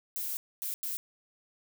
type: noise bursts at uneven times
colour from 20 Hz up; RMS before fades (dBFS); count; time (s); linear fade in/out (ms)
violet; -35; 3; 0.16-0.37 / 0.62-0.74 / 0.83-0.97; 0
effects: none